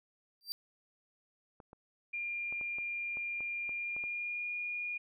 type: tone with exponential growth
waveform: 45% pulse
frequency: 4699 Hz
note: D8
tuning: in tune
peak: -31 dBFS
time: 0.41-0.52 s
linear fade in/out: 0 ms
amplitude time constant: 22 ms
type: clicks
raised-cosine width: 1 ms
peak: -37 dBFS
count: 10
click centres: 1.602 / 1.731 / 2.525 / 2.612 / 2.785 / 3.171 / 3.406 / 3.693 / 3.965 / 4.039 s
type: tone with pitch glide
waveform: sine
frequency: 2400 to 2431 Hz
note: D7 to D#7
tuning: +37 to -41 cents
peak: -35 dBFS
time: 2.13-4.98 s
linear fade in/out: 10 ms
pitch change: +22 cents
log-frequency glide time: 3.77-4.5 s
effects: none